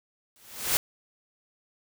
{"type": "noise with exponential growth", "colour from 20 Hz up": "white", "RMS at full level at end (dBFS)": -21, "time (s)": [0.36, 0.77], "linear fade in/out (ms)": 0, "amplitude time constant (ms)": 88, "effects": []}